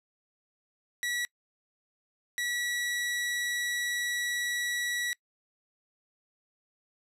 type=tone bursts at uneven times; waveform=sawtooth; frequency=1937 Hz; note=B6; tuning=34 cents flat; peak=-26 dBFS; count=2; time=1.03-1.25 / 2.38-5.13 s; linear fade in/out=0 ms; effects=noise-tail reverb RT60 0.1 s tail -24 dB re dry + low-pass 12000 Hz 12 dB/octave